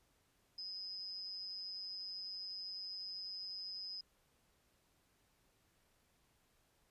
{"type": "tone with amplitude modulation", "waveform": "sine", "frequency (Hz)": 5050, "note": "D#8", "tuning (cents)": 25, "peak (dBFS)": -40, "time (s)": [0.58, 4.01], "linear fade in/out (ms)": 5, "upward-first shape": "sine", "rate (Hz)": 188, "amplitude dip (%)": 70, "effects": ["pink hiss -75 dBFS RMS until 6.9 s", "resampled to 32000 Hz"]}